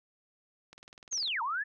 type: click train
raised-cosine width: 0.2 ms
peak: -33 dBFS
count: 12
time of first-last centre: 0.73-1.277 s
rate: 20.1 Hz
type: linear two-way sweep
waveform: sine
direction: down then up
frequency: 6670 to 880 to 1789 Hz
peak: -30 dBFS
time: 1.11-1.64 s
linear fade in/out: 20 ms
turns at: 1.42 s
effects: none